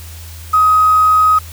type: tone with quantisation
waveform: sine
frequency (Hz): 1260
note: D#6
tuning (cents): +21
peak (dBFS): -7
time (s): 0.53-1.39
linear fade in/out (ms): 10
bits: 5
effects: added 82 Hz sine -30 dBFS peak until 1.52 s + white hiss -37 dBFS RMS until 1.52 s